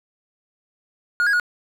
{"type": "tone with pitch steps", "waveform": "triangle", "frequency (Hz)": [1436, 1645, 1448], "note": ["F6", "G#6", "F#6"], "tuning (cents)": [48, -17, -38], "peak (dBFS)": -14, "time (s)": [1.2, 1.398], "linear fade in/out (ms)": 0, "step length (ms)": 66, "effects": []}